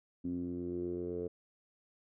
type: tone with low-pass filter sweep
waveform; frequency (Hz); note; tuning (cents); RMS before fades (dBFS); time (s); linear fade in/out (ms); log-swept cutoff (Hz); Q
10% pulse; 87.9; F2; +12; -38; 0.24-1.28; 10; 260 to 450; 5.6
effects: none